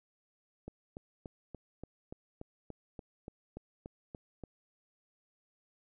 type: click train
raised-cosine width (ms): 2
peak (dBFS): -30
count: 14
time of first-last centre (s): 0.68-4.437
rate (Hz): 3.46
effects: none